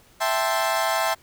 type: chord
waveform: 30% pulse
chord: A minor seventh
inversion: second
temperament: equal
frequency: 659.3 / 784 / 880 / 1046.5 Hz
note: E5 / G5 / A5 / C6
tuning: 0 / 0 / 0 / 0 cents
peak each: -22 / -25 / -25 / -25 dBFS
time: 0.2-1.15 s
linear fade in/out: 20 ms
effects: pink hiss -55 dBFS RMS until 1.22 s